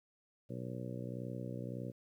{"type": "harmonic tone", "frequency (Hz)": 61.74, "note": "B1", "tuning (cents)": 0, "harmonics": [2, 3, 4, 5, 6, 7, 8, 9], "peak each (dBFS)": [-43, -46, -48, -50, -52, -55, -50, -51], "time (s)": [0.49, 1.92], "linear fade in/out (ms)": 20, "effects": ["12-bit"]}